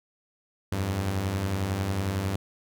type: beating tone pair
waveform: sawtooth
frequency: 86.6 / 97.6 Hz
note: F2 / G2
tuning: -14 / -7 cents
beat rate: 11 Hz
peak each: -30 / -23 dBFS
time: 0.72-2.36 s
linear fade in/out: 5 ms
effects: none